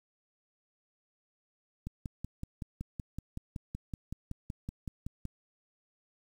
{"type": "click train", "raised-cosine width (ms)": 5, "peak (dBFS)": -25, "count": 19, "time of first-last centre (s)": [1.87, 5.253], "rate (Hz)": 5.32, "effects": ["9-bit"]}